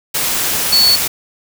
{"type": "tone in noise", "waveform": "sine", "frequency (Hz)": 4435, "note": "C#8", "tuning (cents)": 0, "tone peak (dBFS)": -8, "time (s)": [0.72, 0.96], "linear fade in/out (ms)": 10, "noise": "white", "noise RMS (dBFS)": -17, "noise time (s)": [0.14, 1.08], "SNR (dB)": 6, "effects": []}